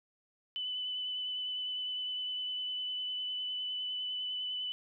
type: tone with vibrato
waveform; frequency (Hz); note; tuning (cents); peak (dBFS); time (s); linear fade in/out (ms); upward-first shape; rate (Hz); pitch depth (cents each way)
sine; 3000; F#7; +23; -34; 0.56-4.72; 0; sine; 9.9; 14
effects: none